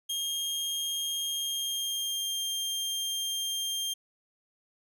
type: tone with pitch glide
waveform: sawtooth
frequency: 3228 to 3195 Hz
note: G#7 to G7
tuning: -50 to +32 cents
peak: -27 dBFS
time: 0.09-3.94 s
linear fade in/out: 10 ms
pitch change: -18 cents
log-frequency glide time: 1.25-2.41 s
effects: none